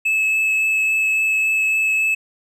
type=tone with vibrato; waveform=triangle; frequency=2600 Hz; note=E7; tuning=24 cents flat; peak=-14 dBFS; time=0.05-2.15 s; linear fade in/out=10 ms; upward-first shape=triangle; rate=3.6 Hz; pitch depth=9 cents each way; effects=none